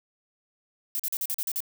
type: noise bursts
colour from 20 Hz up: violet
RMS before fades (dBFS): -29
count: 8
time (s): 0.95-1.604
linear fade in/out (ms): 0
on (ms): 45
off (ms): 42
effects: none